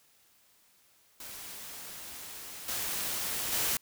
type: noise with level steps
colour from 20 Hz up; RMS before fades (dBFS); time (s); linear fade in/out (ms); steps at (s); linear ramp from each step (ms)
white; -44 / -34 / -30; 1.2-3.77; 2; 2.68 / 3.52; 5
effects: white hiss -65 dBFS RMS until 3.81 s